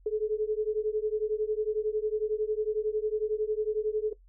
sine beating tone pair, 423.9 / 434.9 Hz, G#4 / A4, +35 / -20 cents, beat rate 11 Hz, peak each -29 / -29 dBFS, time 0.06-4.13 s, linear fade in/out 5 ms, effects noise-tail reverb RT60 0.1 s tail -17 dB re dry + added 44 Hz sine -54 dBFS peak until 4.28 s

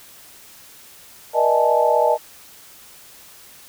sine tone cluster, 479.2 / 602 / 638 / 826 / 878 Hz, A#4 / D5 / D#5 / G#5 / A5, +48 / +43 / +43 / -10 / -4 cents, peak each -21 / -19 / -20 / -24 / -19 dBFS, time 1.33-2.18 s, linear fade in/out 50 ms, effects white hiss -45 dBFS RMS until 3.68 s

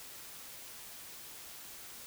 silence, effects white hiss -49 dBFS RMS until 2.06 s

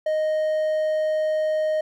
triangle tone, 621 Hz, D#5, 3 cents flat, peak -18 dBFS, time 0.06-1.81 s, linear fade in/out 5 ms, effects none

